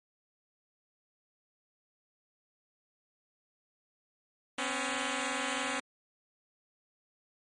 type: tone pair together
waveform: 5% pulse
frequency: 253.1 / 276.3 Hz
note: B3 / C#4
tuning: +43 / -6 cents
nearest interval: major second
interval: 151 cents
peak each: -23 dBFS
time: 4.58-5.8 s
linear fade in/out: 5 ms
effects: MP3 48 kbps